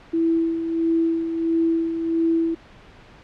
sine tone with tremolo, 329.6 Hz, E4, in tune, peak -16 dBFS, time 0.13-2.55 s, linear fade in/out 10 ms, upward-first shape sine, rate 1.5 Hz, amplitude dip 55%, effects pink hiss -47 dBFS RMS until 3.23 s + low-pass 3000 Hz 12 dB/octave

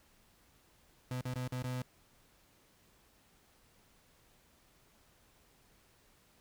35% pulse tone with dropouts, 126.4 Hz, B2, 41 cents sharp, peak -34 dBFS, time 1.11-1.82 s, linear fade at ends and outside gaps 2 ms, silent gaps 1.212-1.253 / 1.34-1.357 / 1.477-1.522 / 1.625-1.641 s, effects pink hiss -67 dBFS RMS until 6.4 s

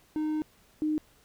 triangle / sine tone pair in turn, 308 / 306.8 Hz, D#4 / D#4, -17 / -24 cents, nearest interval unison, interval 7 cents, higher first, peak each -25 dBFS, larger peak neither, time 0.16-0.42 / 0.82-0.98 s, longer first, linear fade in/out 0 ms, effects pink hiss -62 dBFS RMS until 1.24 s

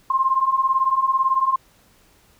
sine beating tone pair, 1046.5 / 1064.5 Hz, C6 / C6, 0 / +30 cents, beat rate 18 Hz, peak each -21 / -18 dBFS, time 0.1-1.56 s, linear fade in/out 5 ms, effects pink hiss -56 dBFS RMS until 2.39 s

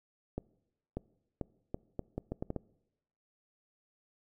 accelerating click train, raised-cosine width 2 ms, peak -22 dBFS, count 10, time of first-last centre 0.38-2.563 s, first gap 590 ms, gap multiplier 0.75, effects noise-tail reverb RT60 0.9 s tail -23 dB re dry

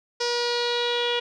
sawtooth tone with low-pass filter sweep, 480 Hz, B4, 49 cents flat, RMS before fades -25 dBFS, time 0.2-1.2 s, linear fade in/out 10 ms, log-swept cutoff 5200 to 3200 Hz, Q 5.4, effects none

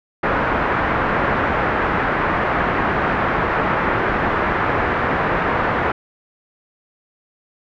white low-pass noise, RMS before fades -19 dBFS, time 0.23-5.92 s, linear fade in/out 5 ms, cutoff 1700 Hz, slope 24 dB/octave, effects none

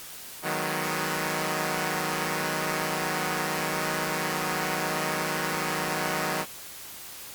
5% pulse chord, G# minor seventh, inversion second, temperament equal, 155.56 / 185 / 207.7 / 246.9 Hz, D#3 / F#3 / G#3 / B3, 0 / 0 / 0 / 0 cents, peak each -19 / -20 / -25 / -24 dBFS, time 0.42-6.46 s, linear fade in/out 50 ms, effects white hiss -42 dBFS RMS until 7.34 s + Opus 48 kbps

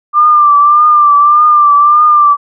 sine tone with vibrato, 1187 Hz, D6, 18 cents sharp, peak -3 dBFS, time 0.13-2.37 s, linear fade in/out 50 ms, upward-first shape triangle, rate 1.7 Hz, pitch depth 51 cents each way, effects none

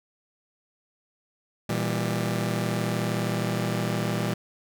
sawtooth chord, E diminished, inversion second, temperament just, 118.67 / 164.81 / 197.78 Hz, Bb2 / E3 / G3, +31 / 0 / +16 cents, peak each -25 / -26 / -26 dBFS, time 1.69-4.34 s, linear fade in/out 5 ms, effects none

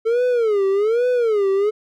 triangle tone with vibrato, 440 Hz, A4, in tune, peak -13 dBFS, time 0.05-1.71 s, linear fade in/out 20 ms, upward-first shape sine, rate 1.2 Hz, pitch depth 220 cents each way, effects none

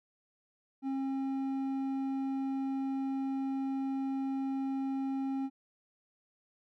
sine tone with hard clipping, 269.3 Hz, C#4, 50 cents flat, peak -33 dBFS, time 0.82-5.5 s, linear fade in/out 50 ms, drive 6 dB, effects none

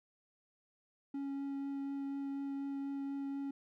triangle tone with vibrato, 277.2 Hz, C#4, in tune, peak -35 dBFS, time 1.14-3.51 s, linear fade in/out 5 ms, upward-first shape triangle, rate 4.1 Hz, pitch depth 9 cents each way, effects none

